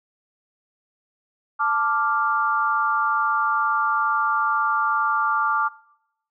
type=chord; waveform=sine; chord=D minor; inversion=second; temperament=equal; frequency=880 / 1174.7 / 1396.9 Hz; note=A5 / D6 / F6; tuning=0 / 0 / 0 cents; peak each=-25 / -21 / -24 dBFS; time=1.59-5.69 s; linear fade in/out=20 ms; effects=noise-tail reverb RT60 0.8 s tail -21 dB re dry